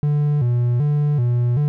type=tone with vibrato; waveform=triangle; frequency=133.5 Hz; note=C3; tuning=35 cents sharp; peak=-13 dBFS; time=0.03-1.68 s; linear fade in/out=0 ms; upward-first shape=square; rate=1.3 Hz; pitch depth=170 cents each way; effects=none